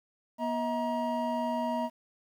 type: tone cluster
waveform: triangle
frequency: 240.8 / 639 / 946 Hz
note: B3 / D#5 / A#5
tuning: -44 / +46 / +25 cents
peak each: -31 dBFS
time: 0.38-1.9 s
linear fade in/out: 50 ms
effects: 10-bit